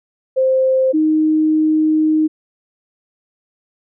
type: tone pair in turn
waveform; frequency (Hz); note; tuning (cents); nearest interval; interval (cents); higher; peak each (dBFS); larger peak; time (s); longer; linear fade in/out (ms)
sine; 523.3 / 311.2; C5 / D#4; 0 / 0; major sixth; 900; first; -11; neither; 0.36-0.93 / 0.93-2.28; second; 20
effects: none